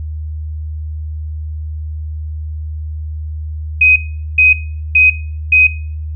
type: tone bursts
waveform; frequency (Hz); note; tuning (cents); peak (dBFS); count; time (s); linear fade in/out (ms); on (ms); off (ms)
sine; 2514; D#7; +17; -5; 4; 3.81-5.67; 5; 150; 420
effects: noise-tail reverb RT60 0.6 s tail -22 dB re dry + added 77 Hz sine -20 dBFS peak until 6.15 s